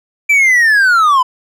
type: linear sweep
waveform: triangle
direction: down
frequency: 2349 to 987.8 Hz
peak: -5 dBFS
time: 0.29-1.23 s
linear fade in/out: 10 ms
effects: none